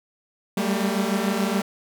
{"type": "tone cluster", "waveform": "sawtooth", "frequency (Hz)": [193.2, 200.2, 225.5], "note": ["G3", "G3", "A3"], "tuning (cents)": [-25, 37, 43], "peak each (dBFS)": -22, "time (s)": [0.57, 1.62], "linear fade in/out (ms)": 5, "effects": []}